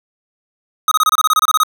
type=tone bursts; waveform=square; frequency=1258 Hz; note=D#6; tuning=19 cents sharp; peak=-10 dBFS; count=13; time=0.88-1.634 s; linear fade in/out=2 ms; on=34 ms; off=26 ms; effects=none